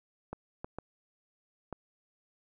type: clicks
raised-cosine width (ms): 1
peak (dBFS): -24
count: 4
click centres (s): 0.33 / 0.645 / 0.786 / 1.727
effects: none